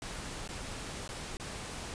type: noise with dropouts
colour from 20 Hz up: pink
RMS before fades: -41 dBFS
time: 0.02-1.94 s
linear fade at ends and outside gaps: 1 ms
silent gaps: 0.477-0.489 / 1.078-1.09 / 1.37-1.398 s
effects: resampled to 22050 Hz